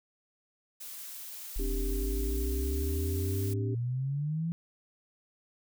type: noise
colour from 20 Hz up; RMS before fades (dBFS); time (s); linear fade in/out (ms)
blue; -43; 0.8-3.54; 10
type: exponential sweep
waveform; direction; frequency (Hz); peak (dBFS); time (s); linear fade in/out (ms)
sine; up; 39.09 to 170; -29; 1.56-4.52; 0
type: chord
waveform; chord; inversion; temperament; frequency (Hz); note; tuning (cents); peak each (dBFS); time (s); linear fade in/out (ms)
sine; C suspended second; none; just; 261.6 / 294.3 / 392.4; C4 / D4 / G4; 0 / +4 / +2; -41 / -40 / -37; 1.59-3.75; 5
effects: none